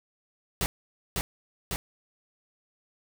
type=noise with echo; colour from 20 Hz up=pink; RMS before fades=-27 dBFS; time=0.61-0.66 s; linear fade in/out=0 ms; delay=550 ms; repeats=2; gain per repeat=-2 dB; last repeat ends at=1.76 s; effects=none